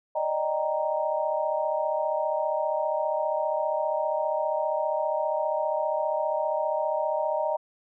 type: chord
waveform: sine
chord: Eb major seventh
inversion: third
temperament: equal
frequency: 587.3 / 622.3 / 784 / 932.3 Hz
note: D5 / Eb5 / G5 / Bb5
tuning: 0 / 0 / 0 / 0 cents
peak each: -31 / -27 / -33 / -30 dBFS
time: 0.15-7.57 s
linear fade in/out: 10 ms
effects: none